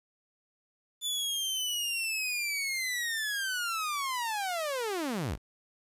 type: linear sweep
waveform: sawtooth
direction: down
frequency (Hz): 3504 to 30.87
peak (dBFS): -27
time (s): 1.01-5.38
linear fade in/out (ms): 50
effects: resampled to 32000 Hz + 10-bit